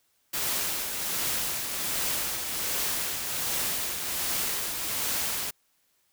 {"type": "noise with tremolo", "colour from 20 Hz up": "white", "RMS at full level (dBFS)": -28, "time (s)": [0.33, 5.51], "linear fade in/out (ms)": 10, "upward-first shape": "triangle", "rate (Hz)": 1.3, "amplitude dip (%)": 45, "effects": ["white hiss -70 dBFS RMS until 6.12 s"]}